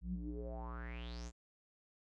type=tone with low-pass filter sweep; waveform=square; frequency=59.2 Hz; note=A#1; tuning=27 cents sharp; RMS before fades=-44 dBFS; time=0.01-1.32 s; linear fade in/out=50 ms; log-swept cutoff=130 to 7600 Hz; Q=7; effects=none